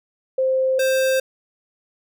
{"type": "tone pair in turn", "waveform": ["sine", "square"], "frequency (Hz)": [523.3, 525.8], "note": ["C5", "C5"], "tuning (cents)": [0, 8], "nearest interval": "unison", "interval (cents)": 8, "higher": "second", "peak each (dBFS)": [-16, -17], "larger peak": "first", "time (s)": [[0.38, 0.79], [0.79, 1.2]], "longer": "neither", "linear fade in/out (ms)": 5, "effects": []}